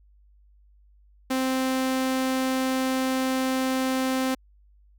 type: tone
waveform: sawtooth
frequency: 261.1 Hz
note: C4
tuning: 3 cents flat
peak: -19 dBFS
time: 1.3-4.35 s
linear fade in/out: 10 ms
effects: added 50 Hz sine -54 dBFS peak until 4.98 s